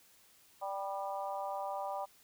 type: harmonic tone with a mistuned harmonic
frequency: 196 Hz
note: G3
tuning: in tune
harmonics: 3 / 4 / 5 / 6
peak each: -41 / -39 / -42 / -47 dBFS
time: 0.61-2.06 s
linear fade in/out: 20 ms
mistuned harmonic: 6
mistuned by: +36 cents
effects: white hiss -64 dBFS RMS until 2.23 s